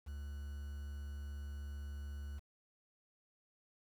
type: tone with quantisation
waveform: triangle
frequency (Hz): 71.3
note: C#2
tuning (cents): +49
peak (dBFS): -40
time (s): 0.06-2.4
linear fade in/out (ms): 20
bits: 10
effects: none